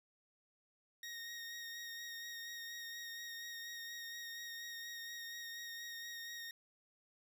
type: tone with vibrato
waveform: 20% pulse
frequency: 1864.7 Hz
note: A#6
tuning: in tune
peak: -40 dBFS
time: 1.03-6.51 s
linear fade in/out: 2 ms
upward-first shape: sine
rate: 4.2 Hz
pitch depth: 18 cents each way
effects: none